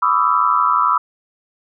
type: tone cluster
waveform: sine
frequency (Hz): 996 / 1143 / 1255 / 1336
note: B5 / D6 / D#6 / E6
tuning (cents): +14 / -47 / +15 / +23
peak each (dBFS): -18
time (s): 0.02-0.98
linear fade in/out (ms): 5
effects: none